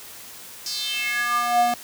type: tone with high-pass filter sweep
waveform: square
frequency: 240 Hz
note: B3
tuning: 49 cents flat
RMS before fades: -23 dBFS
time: 0.66-1.74 s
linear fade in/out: 2 ms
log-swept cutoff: 5300 to 520 Hz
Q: 5
effects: white hiss -41 dBFS RMS until 1.83 s + high-pass 60 Hz 12 dB/octave